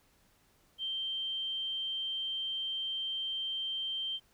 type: tone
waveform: sine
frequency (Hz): 3140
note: G7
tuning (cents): +2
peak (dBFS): -33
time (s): 0.78-4.2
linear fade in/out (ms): 50
effects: pink hiss -68 dBFS RMS until 4.33 s